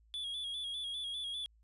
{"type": "tone with vibrato", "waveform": "triangle", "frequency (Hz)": 3374, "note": "G#7", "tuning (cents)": 27, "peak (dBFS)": -36, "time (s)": [0.14, 1.46], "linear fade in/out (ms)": 0, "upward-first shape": "square", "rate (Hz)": 5, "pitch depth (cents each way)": 46, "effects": ["added 55 Hz sine -63 dBFS peak until 1.63 s", "resampled to 32000 Hz"]}